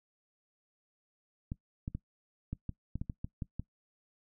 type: clicks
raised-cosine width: 5 ms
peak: -24 dBFS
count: 11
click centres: 1.519 / 1.879 / 1.95 / 2.53 / 2.693 / 2.956 / 3.015 / 3.098 / 3.245 / 3.422 / 3.596 s
effects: noise-tail reverb RT60 0.1 s tail -20 dB re dry